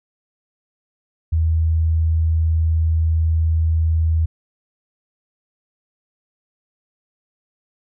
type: tone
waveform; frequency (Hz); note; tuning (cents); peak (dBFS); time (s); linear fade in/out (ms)
sine; 80.7; E2; -36; -14; 1.32-4.26; 10
effects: none